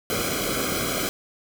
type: noise with comb filter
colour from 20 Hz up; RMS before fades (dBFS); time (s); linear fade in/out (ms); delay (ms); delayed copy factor
pink; -26; 0.1-1.09; 0; 1.1; -0.95
effects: none